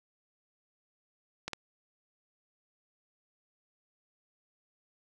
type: clicks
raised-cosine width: 0.2 ms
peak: -18 dBFS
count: 2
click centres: 1.48 / 1.533 s
effects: none